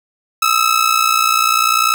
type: ring-modulated tone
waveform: sawtooth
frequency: 1300 Hz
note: E6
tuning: 24 cents flat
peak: -5 dBFS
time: 0.42-1.94 s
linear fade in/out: 0 ms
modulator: 30.1 Hz
effects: none